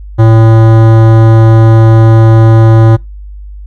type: tone with hard clipping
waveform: sine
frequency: 112.2 Hz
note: A2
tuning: 34 cents sharp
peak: -3 dBFS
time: 0.18-2.97 s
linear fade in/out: 20 ms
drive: 17 dB
effects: noise-tail reverb RT60 0.2 s tail -24 dB re dry + added 50 Hz sine -23 dBFS peak until 3.66 s